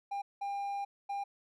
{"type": "tone bursts at uneven times", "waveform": "triangle", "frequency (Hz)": 801, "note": "G5", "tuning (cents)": 37, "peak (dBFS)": -32, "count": 3, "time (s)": [[0.11, 0.22], [0.41, 0.85], [1.09, 1.24]], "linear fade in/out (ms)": 10, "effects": []}